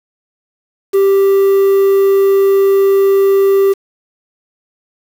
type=tone with quantisation; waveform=triangle; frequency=392 Hz; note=G4; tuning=in tune; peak=-5 dBFS; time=0.93-3.74 s; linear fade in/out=20 ms; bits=5; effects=none